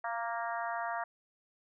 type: harmonic tone with a mistuned harmonic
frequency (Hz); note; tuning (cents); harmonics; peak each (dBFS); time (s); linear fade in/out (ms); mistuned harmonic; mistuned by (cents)
233.1; A#3; 0; 3 / 4 / 5 / 6 / 7 / 8; -37 / -39 / -41 / -43 / -44 / -45; 0.04-1.04; 5; 3; -21
effects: none